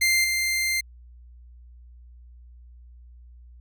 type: tone with level steps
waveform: sawtooth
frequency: 2093 Hz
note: C7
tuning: in tune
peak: -15 / -19 dBFS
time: 0.01-0.81 s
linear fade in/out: 10 ms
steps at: 0.24 s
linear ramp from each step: 2 ms
effects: added 60 Hz sine -45 dBFS peak until 3.6 s